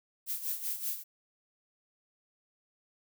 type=noise with tremolo; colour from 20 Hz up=violet; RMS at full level=-33 dBFS; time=0.26-1.04 s; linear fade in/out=50 ms; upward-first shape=sine; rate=5.2 Hz; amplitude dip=70%; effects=none